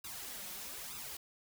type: noise with flanger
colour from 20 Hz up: white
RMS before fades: -45 dBFS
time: 0.04-1.17 s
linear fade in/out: 5 ms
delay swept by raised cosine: 0.79 to 5.49 ms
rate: 1.1 Hz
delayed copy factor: +0.8
effects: none